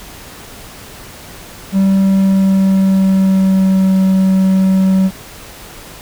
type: tone with pitch glide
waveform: triangle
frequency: 193.6 to 189.94 Hz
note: G3 to F#3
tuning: -21 to +46 cents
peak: -6 dBFS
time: 1.72-5.11 s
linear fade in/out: 50 ms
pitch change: -33 cents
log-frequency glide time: 1.98-3.95 s
effects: pink hiss -34 dBFS RMS until 6.01 s